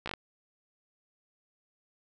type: slowing click train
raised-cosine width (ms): 0.3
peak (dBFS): -19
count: 5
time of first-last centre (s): 0.06-0.137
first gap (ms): 15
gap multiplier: 1.17
effects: none